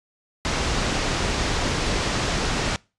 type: low-pass noise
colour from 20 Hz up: pink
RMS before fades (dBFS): -24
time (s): 0.45-2.76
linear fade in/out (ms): 0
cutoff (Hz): 6900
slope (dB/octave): 24
effects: noise-tail reverb RT60 0.3 s tail -24 dB re dry + resampled to 24000 Hz